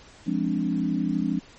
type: chord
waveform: sine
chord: D half-diminished seventh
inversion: first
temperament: equal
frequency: 174.61 / 207.7 / 261.6 / 293.7 Hz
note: F3 / Ab3 / C4 / D4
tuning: 0 / 0 / 0 / 0 cents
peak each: -28 dBFS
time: 0.26-1.4 s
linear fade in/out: 20 ms
effects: pink hiss -50 dBFS RMS until 1.58 s + MP3 32 kbps